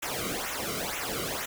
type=noise with flanger; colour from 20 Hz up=pink; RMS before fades=-33 dBFS; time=0.02-1.46 s; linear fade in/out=10 ms; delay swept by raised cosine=0.21 to 1.18 ms; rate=2.1 Hz; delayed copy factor=-0.85; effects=none